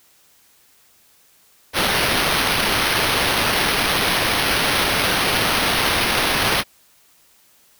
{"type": "noise with sample-and-hold", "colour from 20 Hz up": "white", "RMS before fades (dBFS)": -19, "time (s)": [1.73, 6.64], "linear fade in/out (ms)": 50, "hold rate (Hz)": 7350, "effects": ["white hiss -55 dBFS RMS until 7.79 s"]}